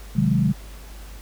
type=chord; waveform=sine; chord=Ab dominant seventh; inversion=first; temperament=equal; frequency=130.81 / 155.56 / 185 / 207.7 Hz; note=C3 / Eb3 / Gb3 / Ab3; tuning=0 / 0 / 0 / 0 cents; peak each=-22 dBFS; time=0.15-0.53 s; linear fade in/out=20 ms; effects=added 50 Hz sine -37 dBFS peak until 1.21 s + pink hiss -46 dBFS RMS until 1.21 s